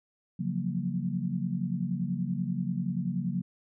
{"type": "chord", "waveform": "sine", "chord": "Gb major seventh", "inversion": "second", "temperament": "equal with one note detuned", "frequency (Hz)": [138.59, 174.61, 185, 232.3], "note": ["Db3", "F3", "Gb3", "Bb3"], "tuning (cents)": [0, 0, 0, -6], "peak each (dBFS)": [-35, -33, -32, -36], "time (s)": [0.39, 3.42], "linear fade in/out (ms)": 10, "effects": []}